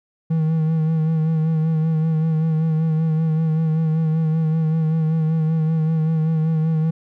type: tone with vibrato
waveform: triangle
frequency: 159.4 Hz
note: D#3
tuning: 42 cents sharp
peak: -14 dBFS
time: 0.3-6.91 s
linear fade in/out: 10 ms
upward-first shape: sine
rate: 5.2 Hz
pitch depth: 35 cents each way
effects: none